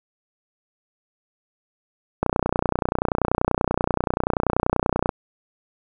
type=click train; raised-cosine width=1 ms; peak=-5 dBFS; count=88; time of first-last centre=2.23-5.092 s; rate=30.4 Hz; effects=none